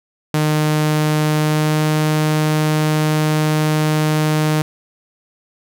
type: tone with pitch glide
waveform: sawtooth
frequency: 152.9 to 153.96 Hz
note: D#3 to D#3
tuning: -30 to -18 cents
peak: -10 dBFS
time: 0.34-4.62 s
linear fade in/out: 2 ms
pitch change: +12 cents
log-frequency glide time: 1.38-1.83 s
effects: none